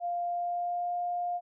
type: tone with pitch glide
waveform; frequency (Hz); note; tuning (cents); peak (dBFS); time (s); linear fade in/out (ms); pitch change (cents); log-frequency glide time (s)
sine; 698.5 to 705.8; F5 to F5; 0 to +18; -29; 0-1.41; 50; +18; 0.24-0.95
effects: none